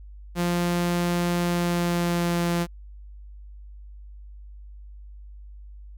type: tone with pitch glide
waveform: sawtooth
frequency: 174.4 to 172.1 Hz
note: F3 to F3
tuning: -2 to -25 cents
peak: -18 dBFS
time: 0.35-2.67 s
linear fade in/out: 50 ms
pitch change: -23 cents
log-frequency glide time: 1.41-2.48 s
effects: added 50 Hz sine -40 dBFS peak until 5.97 s